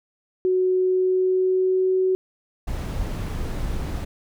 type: tone with pitch glide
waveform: sine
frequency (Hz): 370 to 374.3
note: F#4 to F#4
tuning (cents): 0 to +20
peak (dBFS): -17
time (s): 0.45-2.15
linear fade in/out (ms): 0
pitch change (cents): +20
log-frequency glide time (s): 0.74-1.95
type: noise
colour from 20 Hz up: brown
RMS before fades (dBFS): -27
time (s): 2.67-4.05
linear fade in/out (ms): 10
effects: none